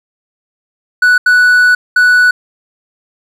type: tone bursts at uneven times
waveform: triangle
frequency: 1480 Hz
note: F#6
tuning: in tune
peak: -3 dBFS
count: 3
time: 1.02-1.18 / 1.26-1.75 / 1.96-2.31 s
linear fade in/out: 5 ms
effects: none